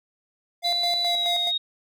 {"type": "tone with tremolo", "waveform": "square", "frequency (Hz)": 698.5, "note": "F5", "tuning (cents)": 0, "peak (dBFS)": -26, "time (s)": [0.62, 1.52], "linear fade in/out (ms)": 50, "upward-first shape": "square", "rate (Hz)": 4.7, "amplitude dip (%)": 60}
{"type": "tone with pitch glide", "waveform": "sine", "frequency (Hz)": [3966, 3743], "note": ["B7", "A#7"], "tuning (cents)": [7, 6], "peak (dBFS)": -22, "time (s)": [0.64, 1.58], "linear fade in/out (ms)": 10, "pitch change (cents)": -101, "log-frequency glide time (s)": [1.02, 1.39]}
{"effects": []}